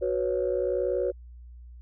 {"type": "chord", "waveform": "sine", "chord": "F# suspended fourth", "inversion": "none", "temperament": "equal", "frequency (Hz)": [370, 493.9, 554.4], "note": ["F#4", "B4", "C#5"], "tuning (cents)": [0, 0, 0], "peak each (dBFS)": -28, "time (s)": [0.01, 1.12], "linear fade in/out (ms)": 20, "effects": ["tanh soft clip ceiling -16 dBFS", "added 60 Hz sine -43 dBFS peak until 1.81 s"]}